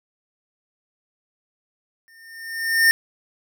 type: tone with exponential growth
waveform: square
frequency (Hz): 1816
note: A#6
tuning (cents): -46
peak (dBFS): -11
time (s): 2.08-2.91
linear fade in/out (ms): 0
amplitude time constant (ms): 180
effects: none